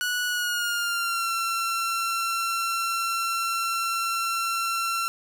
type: tone with pitch glide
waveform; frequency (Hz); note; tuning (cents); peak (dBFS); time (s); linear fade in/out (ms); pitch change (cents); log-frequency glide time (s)
sawtooth; 1469 to 1354.9; F#6 to E6; -13 to +47; -21; 0.01-5.08; 0; -140; 0.27-1.31
effects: none